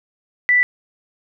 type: tone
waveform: sine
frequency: 1975.5 Hz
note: B6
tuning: in tune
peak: -11 dBFS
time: 0.49-0.63 s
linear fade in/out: 0 ms
effects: none